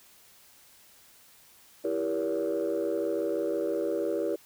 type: chord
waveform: sine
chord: E diminished seventh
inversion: none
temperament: just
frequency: 329.6 / 395.6 / 474.7 / 569.6 Hz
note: E4 / G4 / Bb4 / Db5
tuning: 0 / +16 / +31 / +47 cents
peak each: -31 dBFS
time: 1.84-4.36 s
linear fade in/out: 10 ms
effects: tanh soft clip ceiling -21 dBFS + white hiss -57 dBFS RMS until 4.45 s